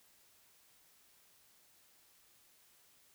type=silence; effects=white hiss -67 dBFS RMS until 3.14 s